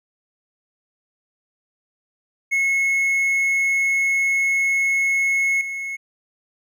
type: tone with level steps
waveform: triangle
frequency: 2181 Hz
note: C#7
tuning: 29 cents flat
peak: -15 / -24 dBFS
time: 2.51-5.97 s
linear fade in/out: 20 ms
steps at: 5.61 s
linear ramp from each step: 2 ms
effects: none